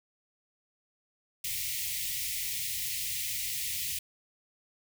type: band-stop noise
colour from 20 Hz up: white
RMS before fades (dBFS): -34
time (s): 1.44-3.99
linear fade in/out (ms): 5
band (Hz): 150 to 1900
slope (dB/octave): 96
effects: none